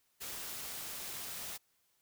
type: noise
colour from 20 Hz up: white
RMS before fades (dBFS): -43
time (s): 0.2-1.58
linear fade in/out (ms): 20
effects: white hiss -75 dBFS RMS until 2.01 s

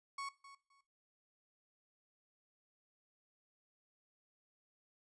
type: tone with echo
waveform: 35% pulse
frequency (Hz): 1108.7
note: C#6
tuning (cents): 0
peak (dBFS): -39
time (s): 0.18-0.29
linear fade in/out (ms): 5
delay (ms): 260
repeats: 2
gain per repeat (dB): -14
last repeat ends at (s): 0.81
effects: noise-tail reverb RT60 0.4 s tail -20 dB re dry + resampled to 22050 Hz

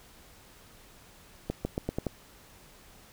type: accelerating click train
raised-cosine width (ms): 2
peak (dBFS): -16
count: 6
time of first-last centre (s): 1.5-2.067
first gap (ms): 150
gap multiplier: 0.86
effects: pink hiss -55 dBFS RMS until 3.12 s

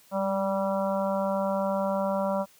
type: harmonic tone with a mistuned harmonic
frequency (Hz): 194.3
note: G3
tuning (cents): -15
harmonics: 1 / 3 / 4 / 5 / 6 / 7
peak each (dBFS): -30 / -27 / -36 / -33 / -39 / -39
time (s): 0.11-2.46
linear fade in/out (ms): 50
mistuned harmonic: 1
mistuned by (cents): +24
effects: white hiss -58 dBFS RMS until 2.59 s + high-pass 60 Hz 12 dB/octave

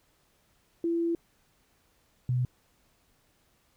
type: tone pair in turn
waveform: sine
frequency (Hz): 336.7 / 125.1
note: E4 / B2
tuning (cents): +37 / +23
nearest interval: octave + perfect fourth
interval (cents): 1714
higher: first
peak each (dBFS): -25 / -24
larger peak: second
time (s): 0.84-1.15 / 2.29-2.45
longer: first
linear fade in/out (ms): 2
effects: pink hiss -68 dBFS RMS until 3.76 s

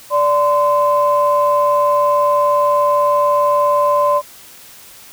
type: tone pair together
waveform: sine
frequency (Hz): 584 / 1030.4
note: D5 / C6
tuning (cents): -10 / -27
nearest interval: minor seventh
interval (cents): 983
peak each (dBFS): -13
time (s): 0.1-4.22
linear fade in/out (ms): 50
effects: tanh soft clip ceiling -3 dBFS + white hiss -40 dBFS RMS until 5.12 s

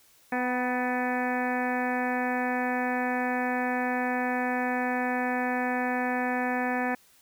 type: harmonic tone with a mistuned harmonic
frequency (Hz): 250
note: B3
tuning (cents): +21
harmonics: 1 / 2 / 3 / 4 / 5 / 6 / 7 / 8 / 9 / 10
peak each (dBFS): -30 / -34 / -31 / -37 / -42 / -40 / -33 / -43 / -39 / -45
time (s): 0.32-6.95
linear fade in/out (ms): 5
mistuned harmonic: 4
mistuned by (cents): -37
effects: white hiss -60 dBFS RMS until 7.21 s

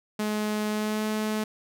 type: tone with pitch glide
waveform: sawtooth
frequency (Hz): 212.1 to 215.1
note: G#3 to A3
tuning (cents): +37 to -39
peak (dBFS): -22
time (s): 0.19-1.44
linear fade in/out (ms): 5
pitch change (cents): +24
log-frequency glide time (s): 0.69-1.05
effects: none

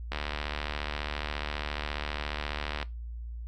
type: click train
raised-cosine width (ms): 0.3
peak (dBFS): -16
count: 203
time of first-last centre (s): 0.12-2.828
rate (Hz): 74.6
effects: noise-tail reverb RT60 0.2 s tail -18 dB re dry + added 58 Hz sine -36 dBFS peak until 3.47 s

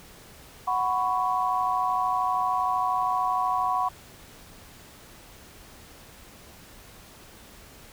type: chord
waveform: sine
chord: F# suspended fourth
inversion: none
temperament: equal with one note detuned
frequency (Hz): 740 / 995.8 / 1108.7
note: F#5 / B5 / C#6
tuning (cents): 0 / +14 / 0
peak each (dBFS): -27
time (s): 0.67-3.89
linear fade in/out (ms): 10
effects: pink hiss -49 dBFS RMS until 7.92 s

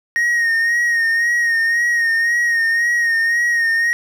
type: tone with vibrato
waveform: triangle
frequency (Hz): 1864.7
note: A#6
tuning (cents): 0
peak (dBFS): -12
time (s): 0.16-3.93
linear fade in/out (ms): 0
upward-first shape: sine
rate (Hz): 1.9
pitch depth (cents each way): 39
effects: none

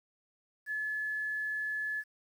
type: tone with quantisation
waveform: sine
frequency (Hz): 1717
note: A6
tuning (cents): -43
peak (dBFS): -32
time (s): 0.66-2.04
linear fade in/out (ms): 50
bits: 10
effects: none

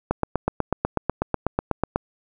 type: click train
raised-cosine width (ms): 1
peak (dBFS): -6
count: 16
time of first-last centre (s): 0.11-1.96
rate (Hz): 8.11
effects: none

